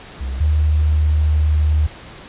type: tone pair in turn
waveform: triangle / sine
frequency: 65.41 / 76.1 Hz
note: C2 / D#2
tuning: 0 / -38 cents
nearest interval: minor third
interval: 262 cents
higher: second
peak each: -19 / -12 dBFS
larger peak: second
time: 0.2-0.4 / 0.4-1.87 s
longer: second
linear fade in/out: 10 ms
effects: pink hiss -38 dBFS RMS until 2.28 s + resampled to 8000 Hz